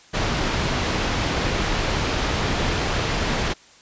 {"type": "low-pass noise", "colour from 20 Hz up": "pink", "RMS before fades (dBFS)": -23, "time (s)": [0.13, 3.54], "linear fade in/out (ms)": 20, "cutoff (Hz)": 4800, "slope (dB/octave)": 12, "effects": ["white hiss -50 dBFS RMS until 3.81 s", "resampled to 16000 Hz"]}